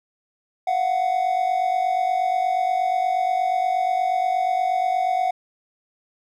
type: tone pair together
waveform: triangle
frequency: 691.6 / 740 Hz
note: F5 / F#5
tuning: -17 / 0 cents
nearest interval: minor second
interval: 117 cents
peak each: -23 / -18 dBFS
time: 0.67-5.31 s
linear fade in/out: 5 ms
effects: none